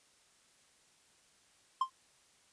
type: tone with exponential decay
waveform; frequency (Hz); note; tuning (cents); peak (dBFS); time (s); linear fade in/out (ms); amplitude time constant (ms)
triangle; 1049; C6; +4; -22; 1.81-1.9; 5; 19
effects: white hiss -67 dBFS RMS until 2.52 s + resampled to 22050 Hz